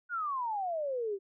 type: exponential sweep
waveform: sine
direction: down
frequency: 1480 to 379.7 Hz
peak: -31 dBFS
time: 0.09-1.19 s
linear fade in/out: 50 ms
effects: none